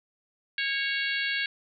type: harmonic tone with a mistuned harmonic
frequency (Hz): 554.4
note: C#5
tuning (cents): 0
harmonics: 3 / 4 / 5 / 6 / 7 / 8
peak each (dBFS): -30 / -32 / -34 / -36 / -37 / -38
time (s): 0.58-1.46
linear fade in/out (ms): 2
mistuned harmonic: 3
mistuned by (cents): -25
effects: none